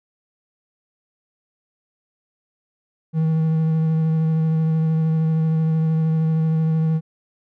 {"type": "tone with vibrato", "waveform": "triangle", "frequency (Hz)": 159.7, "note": "D#3", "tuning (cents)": 45, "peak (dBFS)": -14, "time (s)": [3.13, 7.01], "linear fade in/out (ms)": 50, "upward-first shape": "sine", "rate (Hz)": 13, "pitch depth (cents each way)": 14, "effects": []}